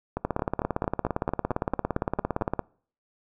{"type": "two click trains", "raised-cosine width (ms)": 1, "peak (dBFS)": [-14, -11], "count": [11, 42], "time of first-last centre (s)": [[0.17, 2.412], [0.25, 2.593]], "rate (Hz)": [4.46, 17.5], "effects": ["noise-tail reverb RT60 0.5 s tail -25 dB re dry"]}